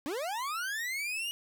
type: linear sweep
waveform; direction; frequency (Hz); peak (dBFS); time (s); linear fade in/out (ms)
40% pulse; up; 260 to 2907; -32; 0.06-1.31; 0
effects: 12-bit